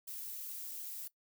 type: noise with flanger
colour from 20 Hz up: violet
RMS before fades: -44 dBFS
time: 0.07-1.08 s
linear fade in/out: 10 ms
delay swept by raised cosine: 0.63 to 5.83 ms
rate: 2.7 Hz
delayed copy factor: +0.55
effects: noise-tail reverb RT60 0.1 s tail -18 dB re dry